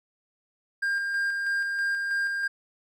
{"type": "tone with tremolo", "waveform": "triangle", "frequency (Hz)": 1603, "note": "G6", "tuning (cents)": 38, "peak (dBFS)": -22, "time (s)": [0.82, 2.48], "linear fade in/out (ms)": 10, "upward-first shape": "square", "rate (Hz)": 3.1, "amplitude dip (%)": 30, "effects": []}